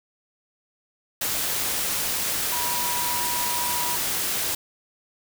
sine tone in noise, 969 Hz, B5, 33 cents flat, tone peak -29 dBFS, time 2.52-3.96 s, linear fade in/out 5 ms, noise white, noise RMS -26 dBFS, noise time 1.21-4.55 s, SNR -6 dB, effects none

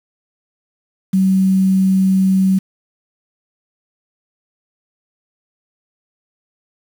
sine tone with quantisation, 190 Hz, F#3, 46 cents sharp, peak -10 dBFS, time 1.13-2.59 s, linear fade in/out 10 ms, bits 6, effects none

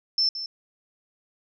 sine tone with echo, 5320 Hz, E8, 15 cents sharp, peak -19 dBFS, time 0.18-0.29 s, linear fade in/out 2 ms, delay 170 ms, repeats 1, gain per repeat -11 dB, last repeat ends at 0.46 s, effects none

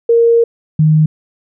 sine tone pair in turn, 465.1 / 155.21 Hz, A#4 / D#3, -4 / -4 cents, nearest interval octave + perfect fifth, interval 1900 cents, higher first, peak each -6 dBFS, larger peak neither, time 0.09-0.44 / 0.79-1.06 s, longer first, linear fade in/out 5 ms, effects none

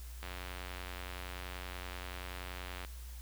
click train, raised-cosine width 0.3 ms, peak -27 dBFS, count 238, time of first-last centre 0.23-2.849 s, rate 90.5 Hz, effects added 60 Hz sine -44 dBFS peak until 3.21 s + white hiss -56 dBFS RMS until 3.21 s

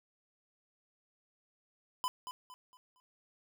square tone with echo, 1007 Hz, B5, 33 cents sharp, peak -32 dBFS, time 2.04-2.08 s, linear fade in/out 0 ms, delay 230 ms, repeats 4, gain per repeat -9 dB, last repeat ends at 3 s, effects none

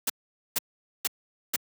white noise bursts, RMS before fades -26 dBFS, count 4, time 0.07-1.562 s, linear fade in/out 5 ms, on 28 ms, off 460 ms, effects high-pass 150 Hz 12 dB/octave

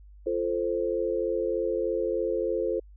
sine chord, F major, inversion none, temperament equal with one note detuned, 346 / 440 / 523.3 Hz, F4 / A4 / C5, -16 / 0 / 0 cents, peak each -30 / -29 / -29 dBFS, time 0.26-2.8 s, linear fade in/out 10 ms, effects added 50 Hz sine -47 dBFS peak until 2.96 s

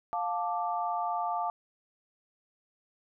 sine chord, D minor, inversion first, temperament just, 704.8 / 881 / 1174.7 Hz, F5 / A5 / D6, +16 / +2 / 0 cents, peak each -32 / -33 / -35 dBFS, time 0.13-1.5 s, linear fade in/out 0 ms, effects none

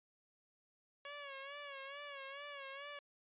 10% pulse tone with vibrato, 560 Hz, C#5, 18 cents sharp, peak -38 dBFS, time 1.05-2.99 s, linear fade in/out 2 ms, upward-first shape sine, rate 2.3 Hz, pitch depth 66 cents each way, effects resampled to 8000 Hz

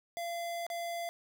square tone with dropouts, 684 Hz, F5, 36 cents flat, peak -36 dBFS, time 0.17-1.09 s, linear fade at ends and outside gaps 0 ms, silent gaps 0.666-0.701 s, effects none

